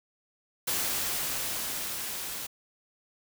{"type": "noise with level ramp", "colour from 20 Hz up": "white", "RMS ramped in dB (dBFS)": [-29, -37], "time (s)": [0.67, 2.47], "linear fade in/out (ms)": 10, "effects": []}